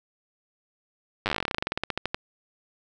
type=slowing click train; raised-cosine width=0.3 ms; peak=-10 dBFS; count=26; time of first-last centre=1.26-2.145 s; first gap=9 ms; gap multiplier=1.1; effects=none